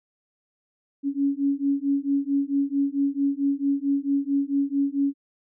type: beating tone pair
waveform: sine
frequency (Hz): 277.2 / 281.7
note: C#4 / C#4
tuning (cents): 0 / +28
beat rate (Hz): 4.5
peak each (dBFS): -24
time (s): 1.03-5.14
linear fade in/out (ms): 50
effects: none